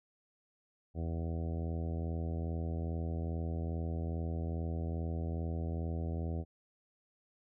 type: harmonic tone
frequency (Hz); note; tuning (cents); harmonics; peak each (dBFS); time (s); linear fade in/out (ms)
82.41; E2; 0; 1 / 2 / 3 / 4 / 5 / 6 / 7 / 8 / 9; -35 / -41 / -45 / -47 / -49 / -51 / -52 / -53 / -54; 0.94-6.45; 50
effects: none